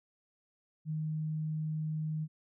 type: tone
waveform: sine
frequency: 155.56 Hz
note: D#3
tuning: in tune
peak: -32 dBFS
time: 0.85-2.28 s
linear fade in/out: 50 ms
effects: none